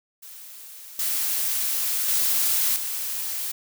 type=noise with level steps; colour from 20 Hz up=blue; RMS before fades=-42 / -25 / -22 / -29 dBFS; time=0.22-3.52 s; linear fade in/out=10 ms; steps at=0.99 / 2.08 / 2.76 s; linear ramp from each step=2 ms; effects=none